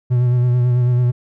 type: tone with vibrato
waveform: triangle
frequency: 123.2 Hz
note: B2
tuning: 4 cents flat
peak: -10 dBFS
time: 0.1-1.12 s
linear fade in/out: 20 ms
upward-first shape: sine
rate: 9.1 Hz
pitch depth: 29 cents each way
effects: none

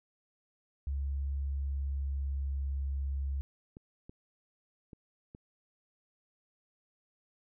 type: tone with pitch glide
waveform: sine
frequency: 69.3 to 68.66 Hz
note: C#2 to C#2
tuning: 0 to -16 cents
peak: -31 dBFS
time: 0.87-3.41 s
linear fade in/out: 0 ms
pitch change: -16 cents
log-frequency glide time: 1.35-2.64 s
type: clicks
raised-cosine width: 3 ms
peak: -35 dBFS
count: 4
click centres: 3.769 / 4.095 / 4.932 / 5.349 s
effects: none

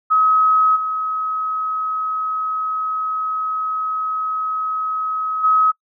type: tone with level steps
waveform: sine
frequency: 1275 Hz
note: D#6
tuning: 42 cents sharp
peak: -11 / -19 / -11 dBFS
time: 0.1-5.72 s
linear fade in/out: 20 ms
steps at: 0.75 / 5.43 s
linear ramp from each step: 20 ms
effects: noise-tail reverb RT60 0.1 s tail -26 dB re dry

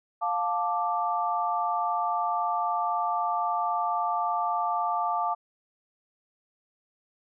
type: chord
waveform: sine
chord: D minor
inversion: first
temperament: just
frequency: 704.8 / 881 / 1174.7 Hz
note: F5 / A5 / D6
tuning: +16 / +2 / 0 cents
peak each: -29 dBFS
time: 0.21-5.35 s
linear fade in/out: 20 ms
effects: none

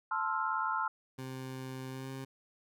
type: chord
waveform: sine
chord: F major seventh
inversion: first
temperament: equal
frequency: 880 / 1046.5 / 1318.5 / 1396.9 Hz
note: A5 / C6 / E6 / F6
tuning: 0 / 0 / 0 / 0 cents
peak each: -36 dBFS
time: 0.11-0.88 s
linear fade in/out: 5 ms
type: tone with pitch glide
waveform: 20% pulse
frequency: 130.81 to 133.33 Hz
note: C3 to C3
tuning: 0 to +33 cents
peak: -35 dBFS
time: 1.18-2.25 s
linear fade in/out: 10 ms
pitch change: +33 cents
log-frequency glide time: 1.89-2.11 s
effects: none

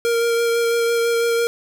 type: tone with vibrato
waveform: square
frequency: 466.2 Hz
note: A#4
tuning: in tune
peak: -17 dBFS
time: 0.05-1.47 s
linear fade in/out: 0 ms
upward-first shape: sine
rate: 6 Hz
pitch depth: 12 cents each way
effects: none

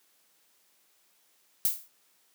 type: noise with exponential decay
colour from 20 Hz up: violet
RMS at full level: -22 dBFS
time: 1.65-1.88 s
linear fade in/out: 2 ms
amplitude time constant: 50 ms
effects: white hiss -67 dBFS RMS until 2.34 s + high-pass 200 Hz 12 dB/octave

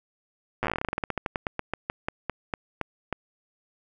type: slowing click train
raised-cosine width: 0.5 ms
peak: -12 dBFS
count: 30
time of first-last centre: 0.63-3.127 s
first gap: 8 ms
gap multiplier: 1.14
effects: none

